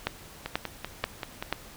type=two click trains; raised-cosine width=0.3 ms; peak=-10 / -16 dBFS; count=4 / 6; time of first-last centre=0.07-1.526 / 0.46-1.425 s; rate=2.06 / 5.18 Hz; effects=pink hiss -48 dBFS RMS until 1.76 s